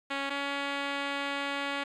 5% pulse tone pair in turn, 277.2 / 280.9 Hz, C#4 / C#4, 0 / +23 cents, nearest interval unison, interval 23 cents, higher second, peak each -19 dBFS, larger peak neither, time 0.1-0.3 / 0.3-1.84 s, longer second, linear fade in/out 10 ms, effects low-pass 4000 Hz 12 dB/octave + 10-bit

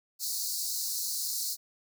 pink high-pass noise, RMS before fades -33 dBFS, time 0.19-1.57 s, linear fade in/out 50 ms, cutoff 4100 Hz, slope 96 dB/octave, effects none

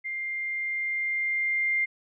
sine tone with level ramp, 2100 Hz, C7, 6 cents sharp, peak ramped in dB -30 to -22 dBFS, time 0.04-1.86 s, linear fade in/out 20 ms, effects none

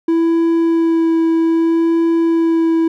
triangle tone with vibrato, 330 Hz, E4, 2 cents sharp, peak -9 dBFS, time 0.08-2.88 s, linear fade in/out 5 ms, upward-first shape sine, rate 0.63 Hz, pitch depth 12 cents each way, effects none

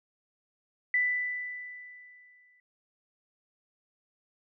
sine tone with exponential decay, 1986 Hz, B6, 9 cents sharp, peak -22 dBFS, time 0.94-2.6 s, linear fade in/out 2 ms, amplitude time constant 360 ms, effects none

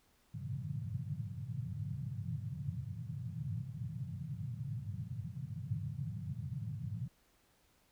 pink band-pass noise, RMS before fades -41 dBFS, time 0.34-7.08 s, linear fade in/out 5 ms, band 100 to 160 Hz, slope 48 dB/octave, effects pink hiss -71 dBFS RMS until 7.91 s

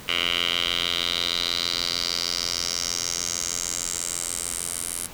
10% pulse tone with band-pass filter sweep, 86.4 Hz, F2, 18 cents flat, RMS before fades -27 dBFS, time 0.08-5.07 s, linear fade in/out 5 ms, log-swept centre 2800 to 9900 Hz, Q 4.2, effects pink hiss -42 dBFS RMS until 5.13 s

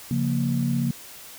sine chord, Bb minor, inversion first, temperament equal with one note detuned, 138.59 / 175.22 / 233.1 Hz, Db3 / F3 / Bb3, 0 / +6 / 0 cents, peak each -24 / -28 / -24 dBFS, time 0.11-0.91 s, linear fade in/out 2 ms, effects tanh soft clip ceiling -12 dBFS + white hiss -43 dBFS RMS until 1.38 s

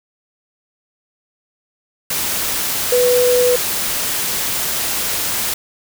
sine tone in noise, 493.9 Hz, B4, in tune, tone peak -11 dBFS, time 2.92-3.56 s, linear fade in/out 5 ms, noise white, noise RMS -20 dBFS, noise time 2.1-5.54 s, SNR +6 dB, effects none

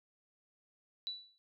sine tone with exponential decay, 3951 Hz, B7, in tune, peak -34 dBFS, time 1.07-1.38 s, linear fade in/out 0 ms, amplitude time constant 67 ms, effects none

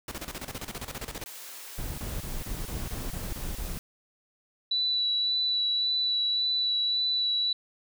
pink noise with tremolo, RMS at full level -36 dBFS, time 0.08-1.24 s, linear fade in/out 2 ms, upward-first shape square, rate 15 Hz, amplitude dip 75%
white high-pass noise, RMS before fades -43 dBFS, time 1.26-3.79 s, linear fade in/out 0 ms, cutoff 450 Hz, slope 12 dB/octave
brown noise bursts, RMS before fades -34 dBFS, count 9, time 1.78-3.78 s, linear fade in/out 5 ms, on 200 ms, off 25 ms
sine tone with vibrato, 3951 Hz, B7, in tune, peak -24 dBFS, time 4.71-7.53 s, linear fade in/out 5 ms, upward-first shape sine, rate 1.8 Hz, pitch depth 13 cents each way
effects none

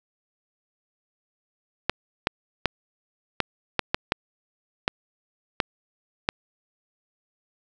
clicks, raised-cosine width 0.3 ms, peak -4 dBFS, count 10, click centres 1.896 / 2.271 / 2.657 / 3.403 / 3.793 / 3.945 / 4.121 / 4.879 / 5.602 / 6.289 s, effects none

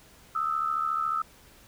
sine tone pair together, 1244.5 / 1318.5 Hz, D#6 / E6, 0 / 0 cents, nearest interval minor second, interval 100 cents, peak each -30 / -27 dBFS, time 0.35-1.22 s, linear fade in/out 5 ms, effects pink hiss -55 dBFS RMS until 1.67 s

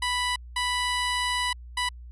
15% pulse tone bursts at uneven times, 987.8 Hz, B5, in tune, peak -18 dBFS, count 3, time 0.02-0.36 / 0.56-1.53 / 1.77-1.89 s, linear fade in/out 5 ms, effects added 60 Hz sine -40 dBFS peak until 2.11 s + resampled to 24000 Hz

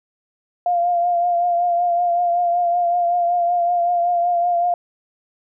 sine tone with vibrato, 698.5 Hz, F5, in tune, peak -15 dBFS, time 0.66-4.74 s, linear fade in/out 2 ms, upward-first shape triangle, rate 5.3 Hz, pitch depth 37 cents each way, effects none

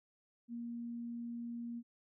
sine tone, 235.8 Hz, A#3, 20 cents sharp, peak -40 dBFS, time 0.48-1.83 s, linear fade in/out 50 ms, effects none

